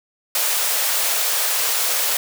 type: high-pass noise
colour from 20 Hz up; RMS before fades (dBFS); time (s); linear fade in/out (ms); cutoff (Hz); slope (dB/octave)
white; -20; 0.35-2.17; 2; 440; 48
effects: none